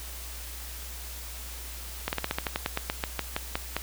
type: slowing click train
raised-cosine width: 0.3 ms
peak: -11 dBFS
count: 16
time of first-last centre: 2.08-3.766 s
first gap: 49 ms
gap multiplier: 1.11
effects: added 60 Hz sine -40 dBFS peak until 3.82 s + white hiss -42 dBFS RMS until 3.82 s